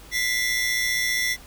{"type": "tone cluster", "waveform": "45% pulse", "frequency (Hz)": [1985, 2100, 3460, 5550], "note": ["B6", "C7", "A7", "F8"], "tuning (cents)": [8, 6, -30, -12], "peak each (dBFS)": [-24, -29, -32, -30], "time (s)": [0.11, 1.37], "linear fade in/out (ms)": 50, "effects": ["added 50 Hz sine -47 dBFS peak until 1.46 s", "pink hiss -47 dBFS RMS until 1.46 s"]}